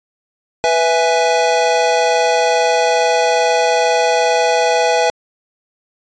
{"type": "chord", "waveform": "square", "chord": "E major", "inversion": "second", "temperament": "equal", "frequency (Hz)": [493.9, 659.3, 830.6], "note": ["B4", "E5", "G#5"], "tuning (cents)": [0, 0, 0], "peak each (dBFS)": -17, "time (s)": [0.64, 5.1], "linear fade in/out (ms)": 0, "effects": ["resampled to 16000 Hz"]}